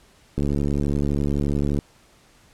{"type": "click train", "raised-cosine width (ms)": 3, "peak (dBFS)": -11, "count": 102, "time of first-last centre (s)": [0.38, 1.789], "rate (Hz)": 71.7, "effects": ["pink hiss -55 dBFS RMS until 2.53 s", "low-pass 10000 Hz 12 dB/octave"]}